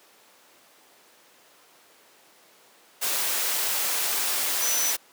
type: tone in noise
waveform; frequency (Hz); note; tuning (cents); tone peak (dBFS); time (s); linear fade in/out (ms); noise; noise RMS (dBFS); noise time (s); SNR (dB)
sine; 5960; F#8; +12; -25; 4.61-4.92; 20; white; -26; 3.01-4.97; -2
effects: pink hiss -55 dBFS RMS until 5.12 s + high-pass 400 Hz 12 dB/octave